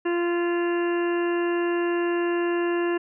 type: harmonic tone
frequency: 346.1 Hz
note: F4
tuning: 16 cents flat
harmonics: 1 / 2 / 3 / 4 / 5 / 6 / 7 / 8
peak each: -22 / -35 / -34 / -40 / -34 / -45 / -48 / -38 dBFS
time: 0.05-2.98 s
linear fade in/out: 10 ms
effects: none

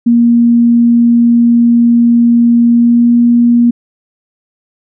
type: tone with pitch glide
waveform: sine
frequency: 235.9 to 238 Hz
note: A#3 to A#3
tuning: +21 to +36 cents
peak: -4 dBFS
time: 0.06-3.71 s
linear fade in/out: 10 ms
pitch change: +15 cents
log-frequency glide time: 2.71-3.13 s
effects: none

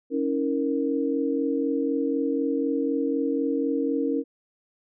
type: chord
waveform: sine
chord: A# diminished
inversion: first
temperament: equal with one note detuned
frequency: 277.2 / 321.2 / 466.2 Hz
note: C#4 / E4 / A#4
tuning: 0 / -45 / 0 cents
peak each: -25 / -29 / -27 dBFS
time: 0.1-4.24 s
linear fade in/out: 50 ms
effects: none

